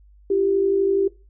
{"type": "tone pair together", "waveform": "sine", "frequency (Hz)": [339.9, 392], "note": ["F4", "G4"], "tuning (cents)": [-47, 0], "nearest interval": "major second", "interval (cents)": 247, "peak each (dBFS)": [-25, -17], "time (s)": [0.3, 1.08], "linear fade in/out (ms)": 5, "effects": ["noise-tail reverb RT60 0.3 s tail -21 dB re dry", "added 50 Hz sine -48 dBFS peak until 1.29 s"]}